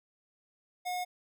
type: tone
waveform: square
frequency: 723 Hz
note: F#5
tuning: 40 cents flat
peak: -33 dBFS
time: 0.85-1.05 s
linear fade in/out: 20 ms
effects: none